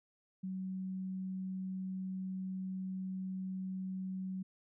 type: tone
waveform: sine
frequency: 188 Hz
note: F#3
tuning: 28 cents sharp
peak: -37 dBFS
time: 0.43-4.43 s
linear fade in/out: 10 ms
effects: none